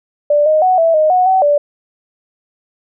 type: tone with pitch steps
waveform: sine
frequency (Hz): 588 / 620 / 741 / 659 / 619 / 733 / 757 / 583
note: D5 / D#5 / F#5 / E5 / D#5 / F#5 / F#5 / D5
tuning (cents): +2 / -6 / +2 / -1 / -9 / -16 / +39 / -13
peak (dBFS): -8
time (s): 0.3-1.58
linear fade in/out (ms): 5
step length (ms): 160
effects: none